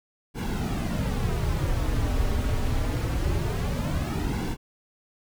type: noise with flanger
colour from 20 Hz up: brown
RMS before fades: -26 dBFS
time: 0.34-4.57 s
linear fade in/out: 50 ms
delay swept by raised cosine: 1.6 to 5.9 ms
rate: 0.24 Hz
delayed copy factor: -0.65
effects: none